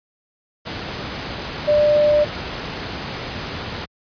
sine tone in noise, 595 Hz, D5, 22 cents sharp, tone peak -12 dBFS, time 1.67-2.25 s, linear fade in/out 20 ms, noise pink, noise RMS -28 dBFS, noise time 0.65-3.86 s, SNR +13 dB, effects high-pass 60 Hz 12 dB/octave + resampled to 11025 Hz

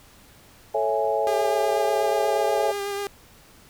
sine chord, A major seventh, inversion none, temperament equal, 440 / 554.4 / 659.3 / 830.6 Hz, A4 / C#5 / E5 / G#5, 0 / 0 / 0 / 0 cents, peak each -26 dBFS, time 0.74-2.72 s, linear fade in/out 10 ms
sawtooth tone with vibrato, 402.8 Hz, G4, 47 cents sharp, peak -23 dBFS, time 1.27-3.07 s, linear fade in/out 0 ms, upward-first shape sine, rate 8.2 Hz, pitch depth 19 cents each way
effects pink hiss -52 dBFS RMS until 3.69 s

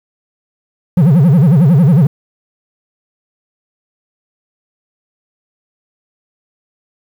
triangle tone with vibrato, 155.56 Hz, D#3, in tune, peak -3 dBFS, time 0.97-2.07 s, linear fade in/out 5 ms, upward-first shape sine, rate 11 Hz, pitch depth 300 cents each way, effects 7-bit

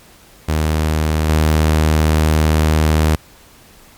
sawtooth tone with level steps, 77.78 Hz, D#2, in tune, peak -10 / -7 dBFS, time 0.48-3.16 s, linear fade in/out 10 ms, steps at 1.29 s, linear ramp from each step 2 ms, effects pink hiss -45 dBFS RMS until 3.97 s + MP3 96 kbps

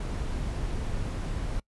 brown noise, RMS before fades -31 dBFS, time 0-1.6 s, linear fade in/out 5 ms, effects noise-tail reverb RT60 0.1 s tail -24 dB re dry + resampled to 24000 Hz

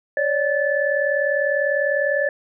sine tone cluster, 553 / 593 / 1741 Hz, C#5 / D5 / A6, -4 / +17 / -19 cents, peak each -22 dBFS, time 0.17-2.29 s, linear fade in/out 2 ms, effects none

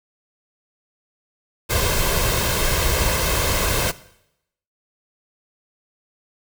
pink noise with comb filter, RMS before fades -20 dBFS, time 1.69-3.92 s, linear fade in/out 20 ms, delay 1.9 ms, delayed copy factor +0.55, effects noise-tail reverb RT60 0.8 s tail -18 dB re dry

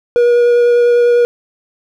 triangle tone with vibrato, 480 Hz, B4, 49 cents flat, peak -5 dBFS, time 0.16-1.25 s, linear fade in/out 0 ms, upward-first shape sine, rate 10 Hz, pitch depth 8 cents each way, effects none

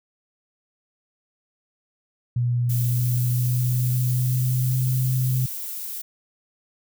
sine tone with pitch glide, 121.3 to 128.36 Hz, B2 to C3, -31 to -33 cents, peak -19 dBFS, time 2.36-5.46 s, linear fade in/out 5 ms, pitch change +98 cents, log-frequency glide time 2.69-4.92 s
violet noise, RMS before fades -32 dBFS, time 2.69-6.02 s, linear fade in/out 10 ms
effects none

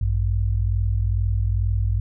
sine tone pair together, 55.74 / 98 Hz, A1 / G2, +23 / 0 cents, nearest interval minor seventh, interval 977 cents, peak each -21 dBFS, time 0.01-2 s, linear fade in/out 5 ms, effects none

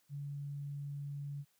sine tone, 142.7 Hz, D3, 49 cents flat, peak -39 dBFS, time 0.09-1.45 s, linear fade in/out 50 ms, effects white hiss -74 dBFS RMS until 1.59 s + high-pass 60 Hz 12 dB/octave

